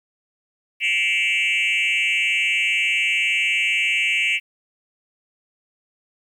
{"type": "tone with frequency modulation", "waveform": "sine", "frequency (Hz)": 2494, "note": "D#7", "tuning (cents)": 3, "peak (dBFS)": -15, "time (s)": [0.8, 4.4], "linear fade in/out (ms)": 50, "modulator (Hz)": 185, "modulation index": 2, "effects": ["tanh soft clip ceiling -16 dBFS", "9-bit"]}